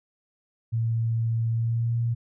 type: tone with pitch glide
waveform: sine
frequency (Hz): 114.3 to 117.24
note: A#2 to A#2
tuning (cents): -34 to +10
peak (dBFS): -22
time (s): 0.72-2.15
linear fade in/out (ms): 20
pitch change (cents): +44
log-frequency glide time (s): 1.51-1.97
effects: none